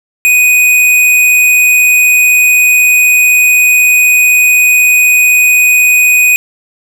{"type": "tone", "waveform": "square", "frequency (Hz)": 2489, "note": "D#7", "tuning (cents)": 0, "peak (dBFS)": -5, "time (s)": [0.25, 6.36], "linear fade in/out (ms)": 0, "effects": []}